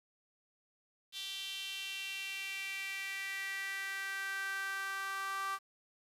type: tone with high-pass filter sweep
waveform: sawtooth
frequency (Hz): 390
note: G4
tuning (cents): -9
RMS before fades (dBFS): -40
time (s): 1.12-5.59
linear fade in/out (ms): 50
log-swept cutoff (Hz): 3400 to 1200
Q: 4.8
effects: resampled to 32000 Hz + 10-bit